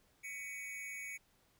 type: tone with amplitude modulation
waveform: square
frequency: 2241 Hz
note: C#7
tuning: 18 cents sharp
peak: -40 dBFS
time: 0.23-1.18 s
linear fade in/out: 20 ms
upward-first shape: sine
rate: 257 Hz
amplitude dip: 75%
effects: pink hiss -72 dBFS RMS until 1.59 s